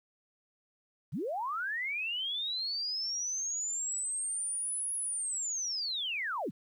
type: linear two-way sweep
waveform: sine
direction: up then down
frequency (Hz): 100.2 to 10548 to 100.2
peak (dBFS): -32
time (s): 1.12-6.51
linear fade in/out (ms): 20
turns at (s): 4.95
effects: 11-bit